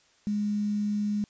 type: tone with quantisation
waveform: sine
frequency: 207.7 Hz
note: G#3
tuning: in tune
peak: -25 dBFS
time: 0.27-1.24 s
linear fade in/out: 0 ms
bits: 8
effects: white hiss -63 dBFS RMS until 1.29 s + resampled to 16000 Hz